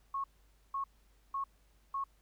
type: tone bursts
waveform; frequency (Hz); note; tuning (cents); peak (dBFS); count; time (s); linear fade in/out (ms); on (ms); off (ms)
sine; 1096; C#6; -20; -33; 4; 0.14-2.04; 5; 100; 500
effects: added 50 Hz sine -65 dBFS peak until 2.21 s + pink hiss -72 dBFS RMS until 2.21 s